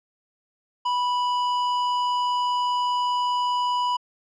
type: tone with tanh clipping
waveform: sine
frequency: 985 Hz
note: B5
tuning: 5 cents flat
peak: -23 dBFS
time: 0.85-3.97 s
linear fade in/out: 10 ms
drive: 13 dB
effects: low-pass 6000 Hz 12 dB/octave